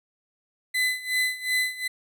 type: tone with tremolo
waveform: 35% pulse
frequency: 2014 Hz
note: B6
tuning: 33 cents sharp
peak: -19 dBFS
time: 0.74-1.88 s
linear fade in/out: 10 ms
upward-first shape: sine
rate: 2.7 Hz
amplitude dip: 85%
effects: none